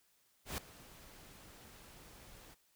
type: noise with ADSR envelope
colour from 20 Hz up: pink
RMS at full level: -38 dBFS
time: 0.45-2.55 s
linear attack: 130 ms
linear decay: 3 ms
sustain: -19 dB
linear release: 19 ms
effects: white hiss -73 dBFS RMS until 2.75 s